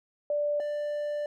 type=tone pair in turn; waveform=sine / triangle; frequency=587.3 / 590.2 Hz; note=D5 / D5; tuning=0 / +8 cents; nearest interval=unison; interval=8 cents; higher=second; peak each=-25 / -27 dBFS; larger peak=first; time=0.3-0.6 / 0.6-1.26 s; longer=second; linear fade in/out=2 ms; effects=none